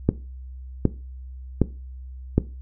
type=click train; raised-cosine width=3 ms; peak=-3 dBFS; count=4; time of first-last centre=0.09-2.38 s; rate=1.31 Hz; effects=noise-tail reverb RT60 0.3 s tail -17 dB re dry + added 64 Hz sine -35 dBFS peak until 2.61 s